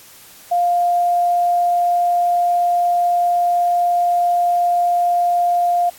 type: tone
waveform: sine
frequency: 702 Hz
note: F5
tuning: 9 cents sharp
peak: -13 dBFS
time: 0.51-5.9 s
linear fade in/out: 10 ms
effects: white hiss -43 dBFS RMS until 5.98 s + AAC 64 kbps